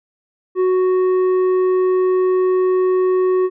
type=tone with tanh clipping; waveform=sine; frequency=370 Hz; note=F#4; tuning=in tune; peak=-14 dBFS; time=0.55-3.5 s; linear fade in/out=50 ms; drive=7 dB; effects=none